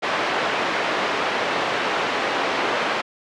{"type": "band-pass noise", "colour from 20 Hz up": "pink", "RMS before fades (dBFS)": -23, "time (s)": [0.02, 3.02], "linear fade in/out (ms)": 20, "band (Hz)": [440, 2700], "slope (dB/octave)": 12, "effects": ["low-pass 7000 Hz 12 dB/octave"]}